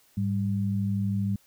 sine tone pair together, 104.2 / 196.85 Hz, G#2 / G3, +6 / +8 cents, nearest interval major seventh, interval 1102 cents, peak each -27 dBFS, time 0.17-1.36 s, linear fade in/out 5 ms, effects white hiss -62 dBFS RMS until 1.46 s

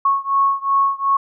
sine beating tone pair, 1100 / 1102.7 Hz, C#6 / C#6, -14 / -9 cents, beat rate 2.7 Hz, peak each -17 / -18 dBFS, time 0.05-1.17 s, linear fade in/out 5 ms, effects none

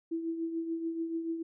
sine tone with tremolo, 329.6 Hz, E4, in tune, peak -29 dBFS, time 0.11-1.43 s, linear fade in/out 10 ms, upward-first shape triangle, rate 6.9 Hz, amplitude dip 60%, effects none

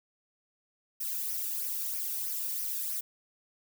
violet noise with flanger, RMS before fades -34 dBFS, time 1-3.01 s, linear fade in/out 10 ms, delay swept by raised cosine 0.25 to 0.99 ms, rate 3.1 Hz, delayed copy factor -0.55, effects none

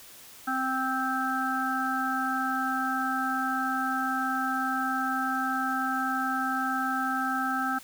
harmonic tone, 261.6 Hz, C4, in tune, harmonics 1 / 3 / 5 / 6, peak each -32 / -32 / -30 / -32 dBFS, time 0.47-7.79 s, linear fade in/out 10 ms, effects white hiss -49 dBFS RMS until 7.83 s

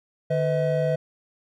triangle tone cluster, 151.1 / 504 / 640 Hz, D3 / B4 / D#5, +50 / +35 / +49 cents, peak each -23 dBFS, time 0.3-0.96 s, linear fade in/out 10 ms, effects none

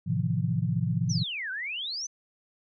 sine chord, F dominant seventh, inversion first, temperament equal with one note detuned, 110 / 130.81 / 159.2 / 174.61 Hz, A2 / C3 / Eb3 / F3, 0 / 0 / +40 / 0 cents, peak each -30 dBFS, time 0.06-1.24 s, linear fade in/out 20 ms
sine exponential two-way sweep, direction down then up, 6272 to 1480 to 6272 Hz, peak -31 dBFS, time 1.09-2.07 s, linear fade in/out 10 ms, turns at 1.51 s
effects none

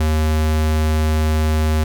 square tone, 77.78 Hz, D#2, in tune, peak -15 dBFS, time 0-1.84 s, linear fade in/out 5 ms, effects none

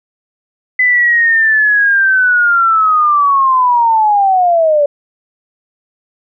sine linear sweep, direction down, 2015 to 568 Hz, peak -7 dBFS, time 0.79-4.86 s, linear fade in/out 5 ms, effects none

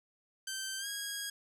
10% pulse tone with pitch glide, 1554 to 1642.6 Hz, G6 to G#6, -16 to -20 cents, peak -28 dBFS, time 0.47-1.3 s, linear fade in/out 5 ms, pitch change +96 cents, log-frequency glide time 0.78-0.87 s, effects none

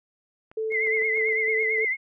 clicks, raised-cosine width 0.5 ms, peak -32 dBFS, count 7, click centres 0.515 / 0.868 / 0.971 / 1.018 / 1.171 / 1.213 / 1.285 s
sine tone with tremolo, 440 Hz, A4, in tune, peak -25 dBFS, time 0.57-1.85 s, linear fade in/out 5 ms, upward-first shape square, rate 3.3 Hz, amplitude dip 30%
sine tone with vibrato, 2086 Hz, C7, 6 cents flat, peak -22 dBFS, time 0.7-1.97 s, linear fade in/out 50 ms, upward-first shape triangle, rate 9 Hz, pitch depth 85 cents each way
effects none

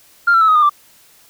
sine tone with pitch steps, 1396.9 / 1349.3 / 1303.4 / 1259 / 1216.1 / 1174.6 Hz, F6 / E6 / E6 / D#6 / D#6 / D6, 0 / +40 / -20 / +20 / -40 / 0 cents, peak -7 dBFS, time 0.27-0.696 s, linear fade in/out 10 ms, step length 71 ms, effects tanh soft clip ceiling -5 dBFS + white hiss -49 dBFS RMS until 1.29 s

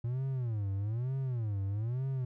triangle tone with vibrato, 114.6 Hz, A#2, 29 cents flat, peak -29 dBFS, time 0.04-2.25 s, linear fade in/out 5 ms, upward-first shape sine, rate 1.1 Hz, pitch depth 280 cents each way, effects none

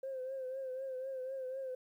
sine tone with vibrato, 524 Hz, C5, 2 cents sharp, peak -37 dBFS, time 0.03-1.75 s, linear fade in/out 5 ms, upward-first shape triangle, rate 4 Hz, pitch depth 61 cents each way, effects tanh soft clip ceiling -34 dBFS + 12-bit

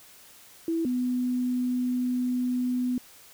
sine tone pair in turn, 329.6 / 249.4 Hz, E4 / B3, 0 / +17 cents, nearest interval perfect fourth, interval 483 cents, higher first, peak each -24 dBFS, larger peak neither, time 0.68-0.85 / 0.85-2.98 s, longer second, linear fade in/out 2 ms, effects white hiss -52 dBFS RMS until 3.33 s

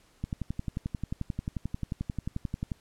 click train, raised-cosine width 5 ms, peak -19 dBFS, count 29, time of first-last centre 0.24-2.718 s, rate 11.3 Hz, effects pink hiss -63 dBFS RMS until 2.8 s + low-pass 11000 Hz 12 dB/octave

